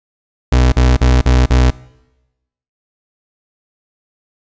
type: tone bursts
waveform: 35% pulse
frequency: 62.7 Hz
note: B1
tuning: 27 cents sharp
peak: -6 dBFS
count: 5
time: 0.52-1.704 s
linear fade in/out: 5 ms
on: 200 ms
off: 46 ms
effects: noise-tail reverb RT60 1.0 s tail -22 dB re dry + resampled to 16000 Hz